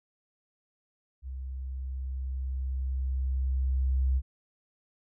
sine tone with level ramp, 65.41 Hz, C2, in tune, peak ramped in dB -35 to -22 dBFS, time 1.22-4.22 s, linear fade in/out 50 ms, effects none

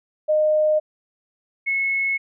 sine tone pair in turn, 614 / 2188 Hz, D#5 / C#7, -23 / -23 cents, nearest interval octave + minor seventh, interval 2200 cents, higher second, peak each -15 / -19 dBFS, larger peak first, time 0.28-0.8 / 1.66-2.18 s, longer neither, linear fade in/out 20 ms, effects none

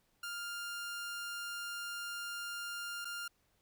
sawtooth tone with dropouts, 1400 Hz, F6, 4 cents sharp, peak -36 dBFS, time 0.23-3.28 s, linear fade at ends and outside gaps 5 ms, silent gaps 3.047-3.052 s, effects pink hiss -75 dBFS RMS until 3.61 s

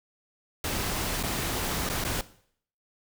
pink noise with dropouts, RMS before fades -30 dBFS, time 0.64-2.21 s, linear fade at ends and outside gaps 2 ms, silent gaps 1.229-1.235 / 1.891-1.898 / 2.04-2.048 s, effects noise-tail reverb RT60 0.6 s tail -17 dB re dry

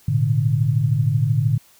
sine tone cluster, 109.5 / 122.5 / 148.5 Hz, A2 / B2 / D3, -8 / -14 / +20 cents, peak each -20 dBFS, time 0.08-1.58 s, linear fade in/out 5 ms, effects white hiss -53 dBFS RMS until 1.79 s

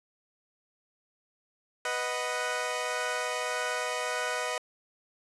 15% pulse chord, B major, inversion none, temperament equal, 493.9 / 622.3 / 740 Hz, B4 / D#5 / F#5, 0 / 0 / 0 cents, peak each -27 / -27 / -30 dBFS, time 1.85-4.58 s, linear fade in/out 2 ms, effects resampled to 24000 Hz

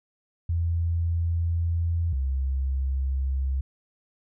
sine tone pair in turn, 84.2 / 66.83 Hz, E2 / C2, +37 / +37 cents, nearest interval major third, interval 400 cents, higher first, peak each -22 / -23 dBFS, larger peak first, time 0.49-2.13 / 2.13-3.61 s, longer first, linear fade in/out 5 ms, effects none

